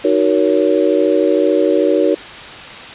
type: chord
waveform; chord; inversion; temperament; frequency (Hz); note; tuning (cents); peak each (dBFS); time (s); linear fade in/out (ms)
sine; D# minor seventh; none; just; 311.1 / 373.4 / 466.7 / 560; D#4 / F#4 / A#4 / C#5; 0 / +16 / +2 / +18; -16; 0.04-2.15; 10
effects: white hiss -31 dBFS RMS until 2.94 s + resampled to 8000 Hz